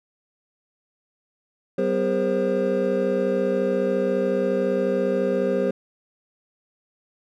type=tone cluster; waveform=triangle; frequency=191.6 / 251.5 / 405.4 / 476.6 / 531 Hz; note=G3 / B3 / G#4 / A#4 / C5; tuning=-39 / +32 / -42 / +38 / +25 cents; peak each=-25 / -27 / -23 / -27 / -22 dBFS; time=1.78-5.71 s; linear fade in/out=5 ms; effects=none